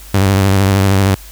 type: tone with vibrato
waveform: sawtooth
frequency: 97.4 Hz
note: G2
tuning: 11 cents flat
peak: -5 dBFS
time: 0.14-1.15 s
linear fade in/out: 5 ms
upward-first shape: square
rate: 13 Hz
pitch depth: 42 cents each way
effects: added 50 Hz sine -34 dBFS peak until 1.31 s + white hiss -38 dBFS RMS until 1.31 s